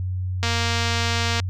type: click train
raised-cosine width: 0.2 ms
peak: -7 dBFS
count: 227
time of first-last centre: 0.43-1.4 s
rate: 233 Hz
effects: added 92 Hz sine -23 dBFS peak until 1.49 s